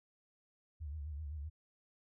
sine tone with vibrato, 74.7 Hz, D2, 30 cents sharp, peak -40 dBFS, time 0.8-1.5 s, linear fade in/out 20 ms, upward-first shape sine, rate 7.8 Hz, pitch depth 110 cents each way, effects none

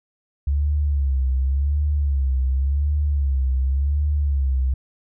sine tone with vibrato, 69.3 Hz, C#2, in tune, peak -17 dBFS, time 0.47-4.74 s, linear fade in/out 5 ms, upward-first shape sine, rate 0.9 Hz, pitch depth 110 cents each way, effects none

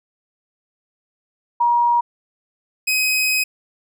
sine / sawtooth tone pair in turn, 952 / 2525 Hz, A#5 / D#7, +36 / +25 cents, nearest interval octave + perfect fourth, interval 1689 cents, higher second, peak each -13 dBFS, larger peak neither, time 1.6-2.01 / 2.87-3.44 s, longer second, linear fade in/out 10 ms, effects none

